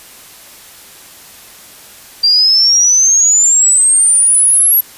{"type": "exponential sweep", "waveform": "sine", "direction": "up", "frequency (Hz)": [4699, 11630], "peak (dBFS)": -6, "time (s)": [2.23, 4.81], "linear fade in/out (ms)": 10, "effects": ["white hiss -37 dBFS RMS until 4.97 s", "resampled to 32000 Hz"]}